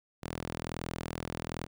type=tone with high-pass filter; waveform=sawtooth; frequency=41.2 Hz; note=E1; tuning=in tune; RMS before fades=-39 dBFS; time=0.22-1.67 s; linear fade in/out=20 ms; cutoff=120 Hz; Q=0.6; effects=none